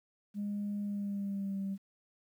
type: tone with pitch glide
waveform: sine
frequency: 204.7 to 195.23 Hz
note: G#3 to G3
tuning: -25 to -7 cents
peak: -32 dBFS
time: 0.34-1.78 s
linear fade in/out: 50 ms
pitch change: -82 cents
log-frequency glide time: 0.81-1.58 s
effects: tanh soft clip ceiling -30 dBFS + 11-bit